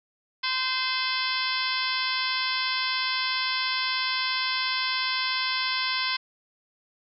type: harmonic tone with a mistuned harmonic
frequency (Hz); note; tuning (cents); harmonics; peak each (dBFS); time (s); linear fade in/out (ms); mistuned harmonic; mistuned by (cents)
517; C5; -21; 2 / 3 / 4 / 5 / 6 / 7 / 8 / 9 / 10; -32 / -34 / -32 / -34 / -35 / -34 / -34 / -34 / -34; 0.43-6.17; 10; 7; -79
effects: none